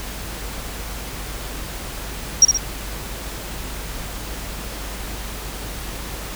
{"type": "tone with echo", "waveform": "sine", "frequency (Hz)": 5640, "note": "F8", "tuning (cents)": 16, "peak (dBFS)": -5, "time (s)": [2.42, 2.45], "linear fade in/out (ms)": 2, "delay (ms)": 62, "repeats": 2, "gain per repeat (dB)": -6, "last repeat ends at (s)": 2.574, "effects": ["added 50 Hz sine -32 dBFS peak until 6.35 s", "pink hiss -32 dBFS RMS until 6.35 s"]}